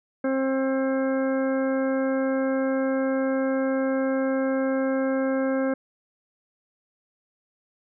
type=harmonic tone; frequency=266.2 Hz; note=C4; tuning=30 cents sharp; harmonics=1 / 2 / 3 / 4 / 5 / 6 / 8; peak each=-24 / -25 / -39 / -40 / -38 / -36 / -44 dBFS; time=0.24-5.74 s; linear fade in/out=5 ms; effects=none